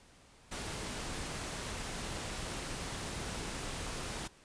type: noise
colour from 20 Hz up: pink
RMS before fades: -40 dBFS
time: 0.51-4.28 s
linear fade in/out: 10 ms
effects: pink hiss -61 dBFS RMS until 4.44 s + resampled to 22050 Hz